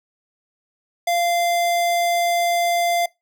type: tone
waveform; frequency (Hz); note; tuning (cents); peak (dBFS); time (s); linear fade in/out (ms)
square; 692; F5; -16; -18; 1.07-3.06; 5
effects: noise-tail reverb RT60 0.2 s tail -23 dB re dry